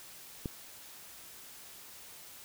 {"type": "click", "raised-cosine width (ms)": 3, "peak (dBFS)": -22, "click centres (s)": 0.458, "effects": ["white hiss -51 dBFS RMS until 2.44 s"]}